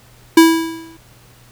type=tone with exponential decay; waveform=square; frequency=327.2 Hz; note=E4; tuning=13 cents flat; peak=-3 dBFS; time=0.37-0.97 s; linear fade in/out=5 ms; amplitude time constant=130 ms; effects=added 120 Hz sine -48 dBFS peak until 1.51 s + pink hiss -48 dBFS RMS until 1.51 s